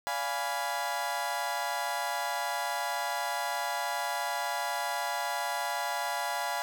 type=chord; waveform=30% pulse; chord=D diminished seventh; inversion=none; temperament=equal with one note detuned; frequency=579.2 / 698.5 / 830.6 / 987.8 Hz; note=D5 / F5 / Ab5 / Cb6; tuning=-24 / 0 / 0 / 0 cents; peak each=-38 / -33 / -32 / -33 dBFS; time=0.07-6.62 s; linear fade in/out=0 ms; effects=none